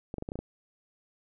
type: clicks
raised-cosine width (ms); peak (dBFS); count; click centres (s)
2; -22; 7; 0.141 / 0.183 / 0.224 / 0.289 / 0.319 / 0.356 / 0.39
effects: none